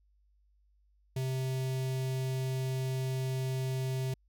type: tone with notch filter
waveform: square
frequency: 130.81 Hz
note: C3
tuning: in tune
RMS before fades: -33 dBFS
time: 1.16-4.14 s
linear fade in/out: 5 ms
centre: 1300 Hz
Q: 1
effects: added 50 Hz sine -65 dBFS peak until 4.28 s